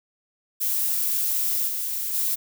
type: noise with level steps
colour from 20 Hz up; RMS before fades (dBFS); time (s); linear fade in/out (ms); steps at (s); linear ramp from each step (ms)
violet; -24 / -28 / -24; 0.6-2.36; 20; 1.67 / 2.13; 20
effects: none